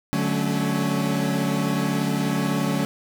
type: chord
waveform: 40% pulse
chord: D major seventh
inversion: none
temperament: equal with one note detuned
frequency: 146.83 / 185 / 216.8 / 277.2 Hz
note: D3 / F#3 / A3 / C#4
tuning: 0 / 0 / -25 / 0 cents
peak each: -26 dBFS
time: 0.13-2.85 s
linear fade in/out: 0 ms
effects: none